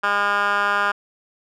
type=tone with band-pass filter; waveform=10% pulse; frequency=203.2 Hz; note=G#3; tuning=38 cents flat; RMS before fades=-20 dBFS; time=0.03-0.92 s; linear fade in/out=10 ms; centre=1500 Hz; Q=3.2; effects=none